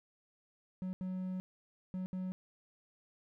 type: tone bursts at uneven times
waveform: triangle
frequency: 185.3 Hz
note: F#3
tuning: 3 cents sharp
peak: -34 dBFS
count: 4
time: 0.82-0.93 / 1.01-1.4 / 1.94-2.06 / 2.13-2.32 s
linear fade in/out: 0 ms
effects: none